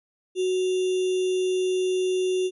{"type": "tone with sample-and-hold", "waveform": "sine", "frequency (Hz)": 370, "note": "F#4", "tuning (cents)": 0, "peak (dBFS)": -21, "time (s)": [0.35, 2.51], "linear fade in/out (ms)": 50, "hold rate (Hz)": 3150, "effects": ["resampled to 24000 Hz"]}